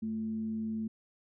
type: tone with frequency modulation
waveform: sine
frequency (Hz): 220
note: A3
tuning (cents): 0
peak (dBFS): -32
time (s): 0.02-0.88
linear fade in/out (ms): 10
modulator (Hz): 127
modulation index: 0.23
effects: none